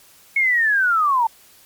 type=linear sweep; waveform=sine; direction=down; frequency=2202 to 880 Hz; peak=-14 dBFS; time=0.36-1.27 s; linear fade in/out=5 ms; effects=white hiss -50 dBFS RMS until 1.65 s + MP3 96 kbps